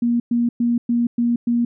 sine tone bursts, 237.4 Hz, A#3, 32 cents sharp, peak -15 dBFS, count 6, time 0.02-1.65 s, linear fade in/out 5 ms, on 180 ms, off 110 ms, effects none

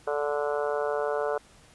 harmonic tone, 146.2 Hz, D3, 7 cents flat, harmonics 3 / 4 / 5 / 6 / 7 / 8 / 9 / 10, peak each -29 / -30 / -35 / -40 / -38 / -41 / -39 / -39 dBFS, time 0.07-1.38 s, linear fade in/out 5 ms, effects pink hiss -56 dBFS RMS until 1.74 s + resampled to 24000 Hz

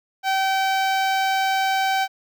sawtooth tone with notch filter, 770 Hz, G5, 31 cents flat, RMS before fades -21 dBFS, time 0.23-2.08 s, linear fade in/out 50 ms, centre 10000 Hz, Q 0.64, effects none

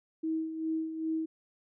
sine tone with tremolo, 320 Hz, D#4, 49 cents sharp, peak -28 dBFS, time 0.23-1.26 s, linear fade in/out 10 ms, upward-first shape sine, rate 2.5 Hz, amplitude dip 60%, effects none

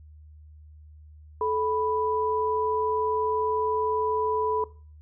sine tone pair together, 433.5 / 987.8 Hz, A4 / B5, -26 / 0 cents, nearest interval octave + major second, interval 1426 cents, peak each -26 dBFS, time 1.41-4.64 s, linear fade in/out 2 ms, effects noise-tail reverb RT60 0.4 s tail -19 dB re dry + added 76 Hz sine -46 dBFS peak until 5.01 s

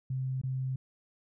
sine tone with dropouts, 130.81 Hz, C3, in tune, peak -30 dBFS, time 0.1-0.76 s, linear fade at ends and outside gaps 5 ms, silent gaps 0.415-0.435 s, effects none

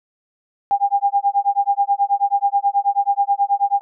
sine tone with tremolo, 803 Hz, G5, 41 cents sharp, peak -11 dBFS, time 0.71-3.81 s, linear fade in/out 0 ms, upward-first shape sine, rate 9.3 Hz, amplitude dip 100%, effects none

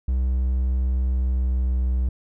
triangle tone with pitch glide, 63.7 to 62.9 Hz, C2 to B1, -46 to +32 cents, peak -17 dBFS, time 0.08-2.09 s, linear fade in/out 5 ms, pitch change -22 cents, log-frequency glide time 1.06-1.9 s, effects none

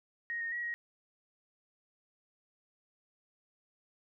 sine tone with pitch steps, 1874 / 1848 / 1914 / 1890 Hz, A#6 / A#6 / A#6 / A#6, +9 / -16 / +45 / +23 cents, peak -34 dBFS, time 0.3-0.74 s, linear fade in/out 0 ms, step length 110 ms, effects none

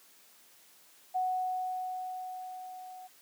sine tone with level ramp, 740 Hz, F#5, in tune, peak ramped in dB -27 to -45 dBFS, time 1.14-3.08 s, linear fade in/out 20 ms, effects white hiss -60 dBFS RMS until 3.21 s + high-pass 200 Hz 12 dB/octave

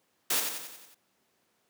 white noise with echo, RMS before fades -27 dBFS, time 0.3-0.4 s, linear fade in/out 5 ms, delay 91 ms, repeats 6, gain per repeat -5 dB, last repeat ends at 0.946 s, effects pink hiss -72 dBFS RMS until 1.69 s + high-pass 200 Hz 12 dB/octave

